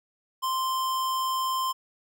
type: tone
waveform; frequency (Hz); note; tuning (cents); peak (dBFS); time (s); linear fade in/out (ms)
square; 1044; C6; -4; -26; 0.42-1.73; 20
effects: none